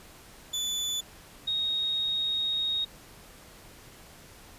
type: tone pair in turn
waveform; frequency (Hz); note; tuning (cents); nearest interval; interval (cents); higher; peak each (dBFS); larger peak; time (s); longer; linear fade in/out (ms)
30% pulse / sine; 3480 / 3746; A7 / A#7; -20 / +8; minor second; 128; second; -26; neither; 0.53-1.01 / 1.47-2.85; second; 10
effects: pink hiss -51 dBFS RMS until 4.58 s + resampled to 32000 Hz